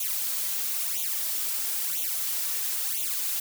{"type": "noise with flanger", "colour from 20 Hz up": "blue", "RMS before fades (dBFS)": -29, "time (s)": [0, 3.4], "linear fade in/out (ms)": 5, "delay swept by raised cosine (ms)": [0.29, 5.19], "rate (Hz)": 1, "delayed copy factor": 1, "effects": []}